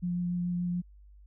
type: tone with vibrato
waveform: sine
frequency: 176.4 Hz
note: F3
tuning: 18 cents sharp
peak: -28 dBFS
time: 0.02-0.82 s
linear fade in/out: 20 ms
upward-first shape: triangle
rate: 6.9 Hz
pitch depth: 13 cents each way
effects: added 50 Hz sine -51 dBFS peak until 1.26 s